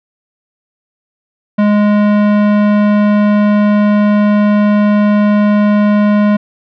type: tone with tanh clipping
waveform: sine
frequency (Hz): 207.7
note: G#3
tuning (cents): 0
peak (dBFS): -9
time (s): 1.58-6.37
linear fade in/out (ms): 10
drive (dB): 18
effects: none